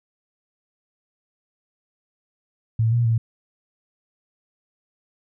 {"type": "tone with pitch steps", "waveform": "sine", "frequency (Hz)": [112.8, 118.9, 114], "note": ["A2", "A#2", "A#2"], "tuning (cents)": [44, 35, -38], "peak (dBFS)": -16, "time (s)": [2.79, 3.18], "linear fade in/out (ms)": 5, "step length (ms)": 130, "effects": []}